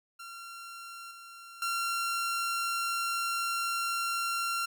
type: tone with level steps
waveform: sawtooth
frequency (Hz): 1372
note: F6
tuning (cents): -31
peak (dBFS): -39 / -43 / -26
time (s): 0.19-4.66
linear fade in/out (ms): 10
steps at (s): 1.11 / 1.62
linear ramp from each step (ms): 2
effects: none